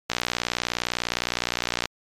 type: click train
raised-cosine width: 0.2 ms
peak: -6 dBFS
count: 106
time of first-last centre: 0.1-1.856 s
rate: 59.8 Hz
effects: MP3 96 kbps